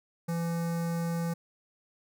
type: tone with notch filter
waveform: square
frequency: 168.4 Hz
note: E3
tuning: 37 cents sharp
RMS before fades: -31 dBFS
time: 0.28-1.34 s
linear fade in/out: 10 ms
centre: 3100 Hz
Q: 0.84
effects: none